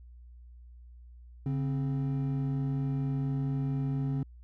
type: tone pair together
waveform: triangle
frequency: 140 / 264.3 Hz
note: C#3 / C4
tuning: +18 / +18 cents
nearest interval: major seventh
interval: 1100 cents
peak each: -27 / -33 dBFS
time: 1.46-4.23 s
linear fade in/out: 2 ms
effects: added 60 Hz sine -48 dBFS peak until 4.43 s